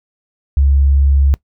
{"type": "tone", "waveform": "sine", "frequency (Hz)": 69.3, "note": "C#2", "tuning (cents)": 0, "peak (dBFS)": -8, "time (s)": [0.57, 1.34], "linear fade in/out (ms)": 0, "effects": ["noise-tail reverb RT60 0.1 s tail -21 dB re dry"]}